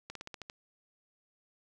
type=slowing click train; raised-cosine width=0.2 ms; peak=-25 dBFS; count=7; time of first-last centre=0.1-0.499 s; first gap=53 ms; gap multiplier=1.09; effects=none